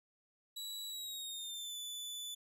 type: tone with pitch glide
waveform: sawtooth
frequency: 3912 to 3485 Hz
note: B7 to A7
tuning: -17 to -17 cents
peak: -39 dBFS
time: 0.56-2.35 s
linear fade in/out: 10 ms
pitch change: -200 cents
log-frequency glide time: 0.89-1.77 s
effects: none